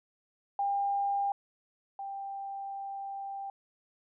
sine tone pair in turn, 800 / 789 Hz, G5 / G5, +35 / +11 cents, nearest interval unison, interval 24 cents, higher first, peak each -27 / -36 dBFS, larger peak first, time 0.59-1.32 / 1.99-3.5 s, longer second, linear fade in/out 2 ms, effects none

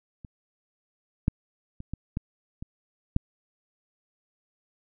clicks, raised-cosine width 5 ms, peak -29 / -9 / -26 / -20 / -16 / -24 / -9 dBFS, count 7, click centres 0.248 / 1.281 / 1.804 / 1.936 / 2.171 / 2.625 / 3.164 s, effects none

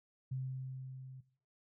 sine tone with level ramp, 130.81 Hz, C3, in tune, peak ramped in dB -35 to -48 dBFS, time 0.31-1.21 s, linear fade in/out 10 ms, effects noise-tail reverb RT60 0.5 s tail -18 dB re dry

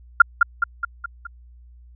sine tone with echo, 1396.9 Hz, F6, in tune, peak -4 dBFS, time 0.2-0.22 s, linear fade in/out 5 ms, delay 210 ms, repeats 5, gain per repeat -5 dB, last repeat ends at 1.27 s, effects added 60 Hz sine -44 dBFS peak until 1.95 s

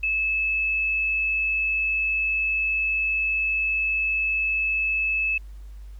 sine tone, 2605 Hz, E7, 21 cents flat, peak -21 dBFS, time 0.03-5.38 s, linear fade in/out 5 ms, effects added 50 Hz sine -37 dBFS peak until 5.99 s + pink hiss -61 dBFS RMS until 5.99 s

